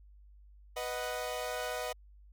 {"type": "chord", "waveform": "sawtooth", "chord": "B major", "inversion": "none", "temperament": "equal", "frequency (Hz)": [493.9, 622.3, 740], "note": ["B4", "D#5", "F#5"], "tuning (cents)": [0, 0, 0], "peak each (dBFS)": [-35, -35, -37], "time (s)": [0.76, 1.93], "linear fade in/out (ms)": 10, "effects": ["added 50 Hz sine -54 dBFS peak until 2.32 s"]}